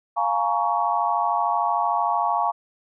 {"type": "chord", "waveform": "sine", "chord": "Bb minor seventh", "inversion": "second", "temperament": "just", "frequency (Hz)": [699.2, 839.1, 932.3, 1118.8], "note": ["F5", "Ab5", "Bb5", "Db6"], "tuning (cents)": [2, 18, 0, 16], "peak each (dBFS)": -25, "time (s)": [0.16, 2.52], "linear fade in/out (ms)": 20, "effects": []}